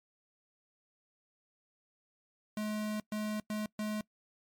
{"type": "tone bursts at uneven times", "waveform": "square", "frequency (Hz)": 212.8, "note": "G#3", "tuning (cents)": 42, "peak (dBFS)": -34, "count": 4, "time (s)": [[2.57, 3], [3.12, 3.4], [3.5, 3.66], [3.79, 4.01]], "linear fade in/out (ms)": 2, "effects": ["noise-tail reverb RT60 0.1 s tail -22 dB re dry", "MP3 96 kbps"]}